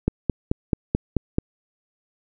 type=click train; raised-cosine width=3 ms; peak=-6 dBFS; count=7; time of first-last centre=0.08-1.384 s; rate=4.6 Hz; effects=none